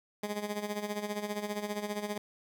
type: tone with tremolo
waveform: 15% pulse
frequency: 207.7 Hz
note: G#3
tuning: in tune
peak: -25 dBFS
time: 0.23-2.18 s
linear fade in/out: 5 ms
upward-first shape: sine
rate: 15 Hz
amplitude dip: 70%
effects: none